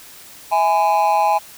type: tone with amplitude modulation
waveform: triangle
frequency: 830.6 Hz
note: G#5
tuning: in tune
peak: -7 dBFS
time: 0.51-1.39 s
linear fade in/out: 20 ms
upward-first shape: sine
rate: 179 Hz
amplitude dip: 95%
effects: white hiss -41 dBFS RMS until 1.57 s